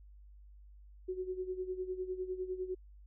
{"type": "tone with tremolo", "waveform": "sine", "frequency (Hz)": 370, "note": "F#4", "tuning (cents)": 0, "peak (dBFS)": -33, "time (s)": [1.08, 2.75], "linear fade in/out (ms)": 10, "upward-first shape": "sine", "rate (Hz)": 9.9, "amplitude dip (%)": 75, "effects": ["added 50 Hz sine -53 dBFS peak until 3.06 s"]}